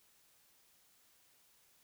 silence, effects white hiss -69 dBFS RMS until 1.83 s

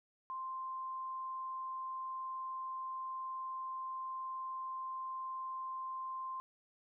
sine tone, 1046.5 Hz, C6, in tune, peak -39 dBFS, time 0.3-6.4 s, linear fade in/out 0 ms, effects none

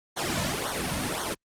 pink noise with flanger, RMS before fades -29 dBFS, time 0.16-1.35 s, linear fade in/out 20 ms, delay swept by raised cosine 0.39 to 2.59 ms, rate 1.9 Hz, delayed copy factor -0.85, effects low-pass 11000 Hz 12 dB/octave + Opus 48 kbps

